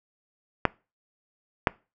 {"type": "clicks", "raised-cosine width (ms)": 0.5, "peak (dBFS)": -3, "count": 2, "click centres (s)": [0.653, 1.672], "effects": ["noise-tail reverb RT60 0.3 s tail -23 dB re dry"]}